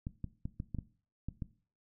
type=clicks; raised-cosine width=5 ms; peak=-25 dBFS; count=8; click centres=0.069 / 0.243 / 0.455 / 0.601 / 0.747 / 0.787 / 1.286 / 1.422 s; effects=noise-tail reverb RT60 0.4 s tail -17 dB re dry